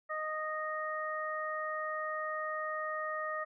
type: harmonic tone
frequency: 620 Hz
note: D#5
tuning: 6 cents flat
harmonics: 1 / 2 / 3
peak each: -39 / -37 / -40 dBFS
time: 0.09-3.45 s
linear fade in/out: 20 ms
effects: none